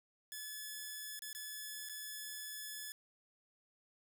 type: tone with dropouts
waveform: 5% pulse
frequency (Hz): 1718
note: A6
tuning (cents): -42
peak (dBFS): -33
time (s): 0.32-2.92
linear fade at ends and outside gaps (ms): 1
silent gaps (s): 1.192-1.221 / 1.33-1.349 / 1.889-1.895
effects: none